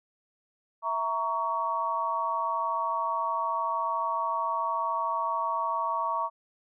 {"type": "chord", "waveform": "sine", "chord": "A# diminished", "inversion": "second", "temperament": "equal with one note detuned", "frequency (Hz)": [659.3, 932.3, 1121.6], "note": ["E5", "A#5", "C#6"], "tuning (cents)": [0, 0, 20], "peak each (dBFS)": [-35, -30, -29], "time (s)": [0.82, 6.3], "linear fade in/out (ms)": 50, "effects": []}